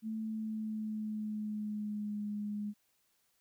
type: tone with pitch glide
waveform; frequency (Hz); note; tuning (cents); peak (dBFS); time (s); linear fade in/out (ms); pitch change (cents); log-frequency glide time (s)
sine; 220 to 207.7; A3 to G#3; 0 to 0; -35; 0.02-2.74; 50; -100; 0.18-2.23
effects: white hiss -75 dBFS RMS until 3.4 s